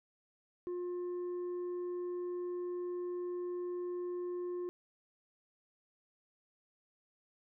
triangle tone with tanh clipping, 355.5 Hz, F4, 31 cents sharp, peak -37 dBFS, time 0.67-4.69 s, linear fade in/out 0 ms, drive 8 dB, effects none

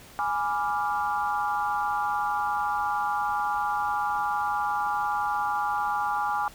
sine chord, G# diminished seventh, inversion none, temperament equal, 830.6 / 987.8 / 1174.7 / 1396.9 Hz, G#5 / B5 / D6 / F6, 0 / 0 / 0 / 0 cents, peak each -27 / -33 / -30 / -33 dBFS, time 0.19-6.48 s, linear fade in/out 0 ms, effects pink hiss -49 dBFS RMS until 6.54 s

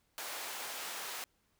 pink high-pass noise, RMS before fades -42 dBFS, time 0.18-1.24 s, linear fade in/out 0 ms, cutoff 710 Hz, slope 12 dB/octave, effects pink hiss -75 dBFS RMS until 1.59 s

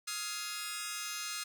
10% pulse chord, F minor seventh, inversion third, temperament just, 1257.2 / 1396.9 / 1676.3 / 2095 Hz, Eb6 / F6 / Ab6 / C7, +18 / 0 / +16 / +2 cents, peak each -34 / -35 / -36 / -35 dBFS, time 0.07-1.44 s, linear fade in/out 10 ms, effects none

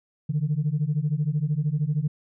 sine beating tone pair, 143.6 / 156.6 Hz, D3 / D#3, -39 / +11 cents, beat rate 13 Hz, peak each -24 / -24 dBFS, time 0.29-2.08 s, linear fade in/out 10 ms, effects tanh soft clip ceiling -16 dBFS

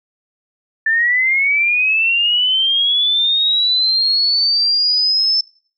sine linear sweep, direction up, 1760 to 5300 Hz, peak -12 dBFS, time 0.86-5.41 s, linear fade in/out 5 ms, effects noise-tail reverb RT60 0.5 s tail -25 dB re dry

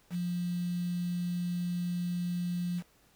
sine tone with quantisation, 176 Hz, F3, 14 cents sharp, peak -30 dBFS, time 0.1-2.83 s, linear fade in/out 50 ms, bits 8, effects pink hiss -65 dBFS RMS until 3.15 s

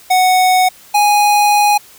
square tone pair in turn, 740 / 828.1 Hz, F#5 / G#5, 0 / -5 cents, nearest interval major second, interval 195 cents, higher second, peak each -9 dBFS, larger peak neither, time 0.1-0.69 / 0.94-1.78 s, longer second, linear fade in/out 10 ms, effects white hiss -42 dBFS RMS until 1.98 s

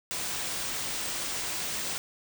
white band-stop noise, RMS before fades -33 dBFS, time 0.11-1.98 s, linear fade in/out 0 ms, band 10000 to 15000 Hz, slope 96 dB/octave, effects none

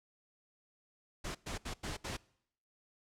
pink noise bursts at uneven times, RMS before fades -40 dBFS, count 5, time 1.24-1.35 / 1.46-1.58 / 1.65-1.74 / 1.83-1.97 / 2.04-2.17 s, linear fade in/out 10 ms, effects noise-tail reverb RT60 0.7 s tail -23 dB re dry + low-pass 8000 Hz 12 dB/octave

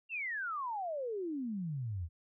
sine exponential sweep, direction down, 2794 to 77.78 Hz, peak -35 dBFS, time 0.09-2.09 s, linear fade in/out 50 ms, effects none

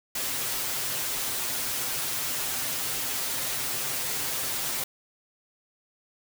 white noise with comb filter, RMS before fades -30 dBFS, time 0.15-4.84 s, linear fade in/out 5 ms, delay 7.7 ms, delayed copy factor +0.9, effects none

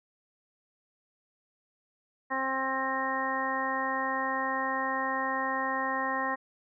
harmonic tone, 265 Hz, C4, 22 cents sharp, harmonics 1 / 2 / 3 / 4 / 5 / 6 / 7, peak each -38 / -37 / -35 / -32 / -42 / -44 / -33 dBFS, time 2.3-6.36 s, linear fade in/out 20 ms, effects none

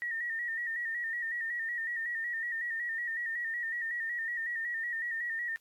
sine tone with vibrato, 1864.7 Hz, A#6, in tune, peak -32 dBFS, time 0.02-5.56 s, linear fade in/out 0 ms, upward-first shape square, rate 5.4 Hz, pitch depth 48 cents each way, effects white hiss -71 dBFS RMS until 5.6 s + AAC 64 kbps

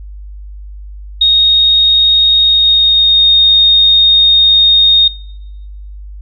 sine tone with pitch glide, 3729 to 3701 Hz, A#7 to A#7, 0 to -13 cents, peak -5 dBFS, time 1.21-5.08 s, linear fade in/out 5 ms, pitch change -13 cents, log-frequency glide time 2.4-3.19 s, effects noise-tail reverb RT60 1.0 s tail -24 dB re dry + added 50 Hz sine -26 dBFS peak until 6.21 s

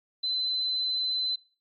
sine tone, 4043 Hz, B7, 40 cents sharp, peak -26 dBFS, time 0.23-1.36 s, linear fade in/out 10 ms, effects noise-tail reverb RT60 0.4 s tail -22 dB re dry + AAC 64 kbps

